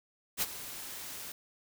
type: noise with ADSR envelope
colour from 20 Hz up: white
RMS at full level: -29 dBFS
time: 0.37-1.32 s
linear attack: 51 ms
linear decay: 30 ms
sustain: -14 dB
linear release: 3 ms
effects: none